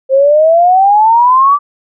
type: exponential sweep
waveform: sine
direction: up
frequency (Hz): 523.3 to 1174.7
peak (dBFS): -4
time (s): 0.09-1.59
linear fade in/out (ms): 50
effects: none